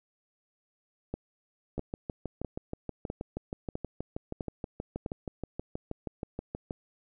two click trains, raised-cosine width 2 ms, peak -21 / -20 dBFS, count 32 / 7, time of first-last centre 1.78-6.708 / 1.14-5.062 s, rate 6.29 / 1.53 Hz, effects none

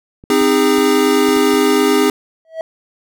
clicks, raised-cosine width 3 ms, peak -24 dBFS, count 6, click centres 0.239 / 0.414 / 0.784 / 1.287 / 1.365 / 1.541 s
square chord, Ab major, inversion first, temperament equal with one note detuned, 261.6 / 311.1 / 407.2 Hz, C4 / Eb4 / Ab4, 0 / 0 / -34 cents, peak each -17 / -17 / -14 dBFS, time 0.3-2.1 s, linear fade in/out 2 ms
triangle tone with exponential growth, 647 Hz, E5, 32 cents flat, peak -14 dBFS, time 2.45-2.61 s, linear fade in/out 1 ms, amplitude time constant 34 ms
effects none

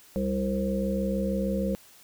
harmonic tone with a mistuned harmonic, 66.4 Hz, C2, 26 cents sharp, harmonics 1 / 3 / 5 / 7 / 8, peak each -35 / -27 / -37 / -35 / -31 dBFS, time 0.16-1.75 s, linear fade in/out 0 ms, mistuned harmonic 3, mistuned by -27 cents, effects white hiss -54 dBFS RMS until 2.03 s

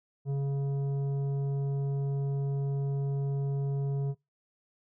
triangle tone with tanh clipping, 139.1 Hz, C#3, 6 cents sharp, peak -29 dBFS, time 0.25-4.15 s, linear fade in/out 50 ms, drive 13 dB, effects noise-tail reverb RT60 0.2 s tail -24 dB re dry

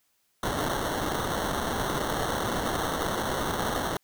violet noise with sample-and-hold, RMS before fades -29 dBFS, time 0.43-3.97 s, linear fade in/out 2 ms, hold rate 2450 Hz, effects white hiss -71 dBFS RMS until 4.03 s

